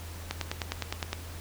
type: click train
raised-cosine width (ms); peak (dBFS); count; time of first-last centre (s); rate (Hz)
0.2; -13; 9; 0.31-1.131; 9.75
effects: added 83 Hz sine -40 dBFS peak until 1.4 s + pink hiss -46 dBFS RMS until 1.4 s